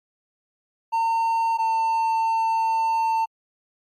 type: tone pair in turn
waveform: triangle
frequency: 910 / 899.5 Hz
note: A#5 / A5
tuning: -42 / +38 cents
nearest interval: unison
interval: 20 cents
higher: first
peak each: -17 / -17 dBFS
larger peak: neither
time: 0.92-1.58 / 1.58-3.26 s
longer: second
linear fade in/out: 20 ms
effects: MP3 64 kbps